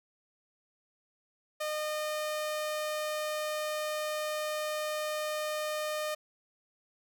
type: tone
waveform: sawtooth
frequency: 610 Hz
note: D#5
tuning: 34 cents flat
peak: -28 dBFS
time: 1.6-6.15 s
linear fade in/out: 10 ms
effects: none